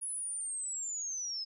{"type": "linear sweep", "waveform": "sine", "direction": "down", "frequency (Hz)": [10430, 5070], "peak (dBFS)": -35, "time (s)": [0.01, 1.45], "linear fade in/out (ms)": 20, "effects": []}